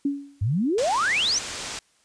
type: tone with exponential decay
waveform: sine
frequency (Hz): 281.9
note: C#4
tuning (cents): +29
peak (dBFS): -18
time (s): 0.05-0.41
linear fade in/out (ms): 5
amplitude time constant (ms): 77
type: exponential sweep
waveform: sine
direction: up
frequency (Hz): 91 to 6410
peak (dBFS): -20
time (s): 0.41-1.39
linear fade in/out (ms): 10
type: low-pass noise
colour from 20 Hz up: white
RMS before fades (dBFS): -34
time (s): 0.78-1.79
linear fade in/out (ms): 2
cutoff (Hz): 7800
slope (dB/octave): 24
effects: white hiss -63 dBFS RMS until 2.04 s + resampled to 22050 Hz